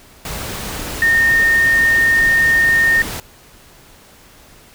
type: tone in noise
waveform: sine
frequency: 1833 Hz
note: A#6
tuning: 30 cents flat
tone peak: -10 dBFS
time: 1.02-3.02 s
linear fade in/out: 2 ms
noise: pink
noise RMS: -26 dBFS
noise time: 0.25-3.2 s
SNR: +13 dB
effects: pink hiss -45 dBFS RMS until 4.74 s